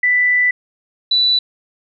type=tone pair in turn; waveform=sine; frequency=1983 / 3966 Hz; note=B6 / B7; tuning=+7 / +7 cents; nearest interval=octave; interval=1200 cents; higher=second; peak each=-11 dBFS; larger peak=neither; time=0.03-0.51 / 1.11-1.39 s; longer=first; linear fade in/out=5 ms; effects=none